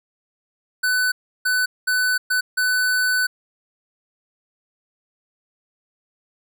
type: tone bursts at uneven times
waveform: square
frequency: 1500 Hz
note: F#6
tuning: 23 cents sharp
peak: -18 dBFS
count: 5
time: 0.83-1.12 / 1.45-1.66 / 1.87-2.18 / 2.3-2.41 / 2.57-3.27 s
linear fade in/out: 10 ms
effects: none